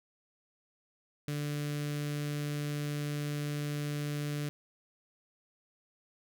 sawtooth tone with notch filter, 146.83 Hz, D3, in tune, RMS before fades -35 dBFS, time 1.28-4.49 s, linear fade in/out 0 ms, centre 870 Hz, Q 0.92, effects none

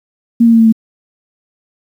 sine tone with pitch steps, 233.1 / 230.4 / 227.8 / 225.2 / 222.6 Hz, A#3 / A#3 / A#3 / A3 / A3, 0 / -20 / -40 / +40 / +20 cents, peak -4 dBFS, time 0.4-0.725 s, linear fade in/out 10 ms, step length 65 ms, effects 7-bit

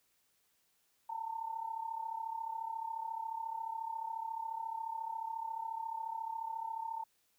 sine tone with amplitude modulation, 901 Hz, A5, 41 cents sharp, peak -34 dBFS, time 1.09-7.04 s, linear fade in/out 10 ms, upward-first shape sine, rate 34.2 Hz, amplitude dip 75%, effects white hiss -75 dBFS RMS until 7.38 s

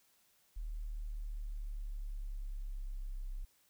sine exponential sweep, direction down, 38.67 to 32.7 Hz, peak -38 dBFS, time 0.56-3.45 s, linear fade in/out 10 ms, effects white hiss -71 dBFS RMS until 3.69 s

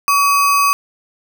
sine tone with sample-and-hold, 1136 Hz, C#6, 42 cents sharp, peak -10 dBFS, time 0.08-0.73 s, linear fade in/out 0 ms, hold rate 3675 Hz, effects none

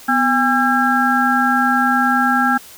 harmonic tone with a mistuned harmonic, 270 Hz, C#4, 45 cents flat, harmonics 1 / 3 / 5 / 6, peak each -18 / -18 / -18 / -18 dBFS, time 0.08-2.58 s, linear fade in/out 10 ms, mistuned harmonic 1, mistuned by -140 cents, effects white hiss -40 dBFS RMS until 2.77 s

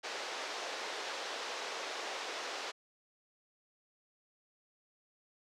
pink band-pass noise, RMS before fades -41 dBFS, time 0.03-2.72 s, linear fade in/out 20 ms, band 430 to 6000 Hz, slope 24 dB/octave, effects none

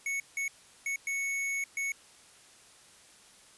square tone bursts at uneven times, 2213 Hz, C#7, 3 cents flat, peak -31 dBFS, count 5, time 0.06-0.2 / 0.37-0.48 / 0.86-0.96 / 1.07-1.64 / 1.77-1.92 s, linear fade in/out 2 ms, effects white hiss -57 dBFS RMS until 3.57 s + resampled to 24000 Hz

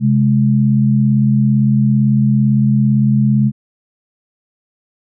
sine tone pair together, 132.5 / 210.3 Hz, C3 / G#3, +22 / +22 cents, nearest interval minor sixth, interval 800 cents, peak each -12 dBFS, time 0-3.52 s, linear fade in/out 50 ms, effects none

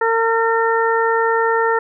harmonic tone, 455 Hz, A#4, 42 cents flat, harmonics 1 / 2 / 3 / 4, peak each -17 / -19 / -21 / -22 dBFS, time 0.01-1.79 s, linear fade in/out 5 ms, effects none

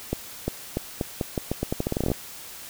accelerating click train, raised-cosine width 2 ms, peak -11 dBFS, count 19, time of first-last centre 0.13-2.117 s, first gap 350 ms, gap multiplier 0.83, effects white hiss -41 dBFS RMS until 2.69 s

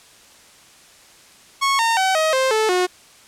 sawtooth tone with pitch steps, 1100 / 914.4 / 760.1 / 631.8 / 525.2 / 436.5 / 362.9 Hz, C#6 / A#5 / F#5 / D#5 / C5 / A4 / F#4, -14 / -34 / +46 / +26 / +6 / -14 / -34 cents, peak -12 dBFS, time 1.61-2.87 s, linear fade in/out 20 ms, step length 180 ms, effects white hiss -48 dBFS RMS until 3.27 s + low-pass 9000 Hz 12 dB/octave

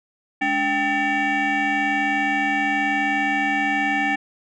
sine tone with frequency modulation, 1282 Hz, E6, 49 cents flat, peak -17 dBFS, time 0.41-4.16 s, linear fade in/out 10 ms, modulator 497 Hz, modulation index 2.3, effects tanh soft clip ceiling -15 dBFS

